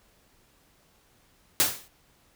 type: noise with exponential decay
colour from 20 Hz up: white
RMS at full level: -18 dBFS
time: 1.6-1.88 s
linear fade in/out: 0 ms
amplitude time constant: 59 ms
effects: pink hiss -63 dBFS RMS until 2.35 s